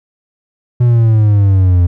triangle exponential sweep, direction down, 123.47 to 86.2 Hz, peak -4 dBFS, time 0.8-1.87 s, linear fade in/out 10 ms, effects none

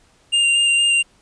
square tone with vibrato, 2794 Hz, F7, in tune, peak -14 dBFS, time 0.32-1.03 s, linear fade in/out 20 ms, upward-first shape square, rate 4.3 Hz, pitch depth 10 cents each way, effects pink hiss -56 dBFS RMS until 1.21 s + resampled to 22050 Hz

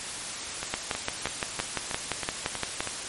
two click trains, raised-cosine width 0.3 ms, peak -14 / -10 dBFS, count 8 / 13, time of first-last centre 0.63-2.874 / 0.74-2.805 s, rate 3.12 / 5.81 Hz, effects white hiss -35 dBFS RMS until 3.08 s + MP3 48 kbps

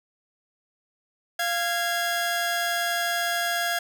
sawtooth tone pair together, 693 / 1648.2 Hz, F5 / G#6, -14 / -14 cents, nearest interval octave + minor third, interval 1500 cents, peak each -23 / -23 dBFS, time 1.39-3.79 s, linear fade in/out 5 ms, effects none

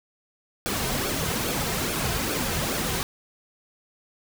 pink noise with flanger, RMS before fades -27 dBFS, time 0.66-3.03 s, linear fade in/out 0 ms, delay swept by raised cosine 1 to 3.6 ms, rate 2.4 Hz, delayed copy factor -0.6, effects none

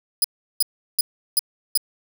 5% pulse tone bursts, 4978 Hz, D#8, in tune, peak -8 dBFS, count 5, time 0.22-1.775 s, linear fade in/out 2 ms, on 23 ms, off 360 ms, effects none

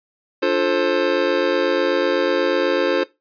square chord, D minor seventh, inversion none, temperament just, 293.7 / 352.4 / 440.5 / 528.6 Hz, D4 / F4 / A4 / C5, 0 / +16 / +2 / +18 cents, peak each -25 / -22 / -23 / -21 dBFS, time 0.42-3.04 s, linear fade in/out 10 ms, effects noise-tail reverb RT60 0.2 s tail -19 dB re dry + resampled to 11025 Hz

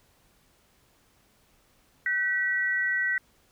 sine tone pair together, 1524.4 / 1938 Hz, G6 / B6, -49 / -33 cents, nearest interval major third, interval 416 cents, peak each -29 / -25 dBFS, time 2.06-3.18 s, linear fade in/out 2 ms, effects pink hiss -64 dBFS RMS until 3.51 s

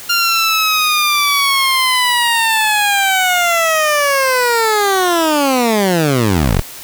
15% pulse linear sweep, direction down, 1401 to 32.7 Hz, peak -5 dBFS, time 0.09-6.62 s, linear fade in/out 10 ms, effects white hiss -32 dBFS RMS until 6.83 s

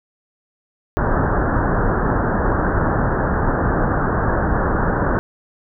pink low-pass noise, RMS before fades -18 dBFS, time 0.97-5.19 s, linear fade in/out 0 ms, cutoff 1700 Hz, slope 96 dB/octave, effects none

